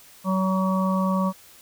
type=harmonic tone; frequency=188.7 Hz; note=F#3; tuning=34 cents sharp; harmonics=1 / 3 / 5 / 6; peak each=-21 / -29 / -31 / -28 dBFS; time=0.24-1.33 s; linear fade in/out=50 ms; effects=white hiss -50 dBFS RMS until 1.61 s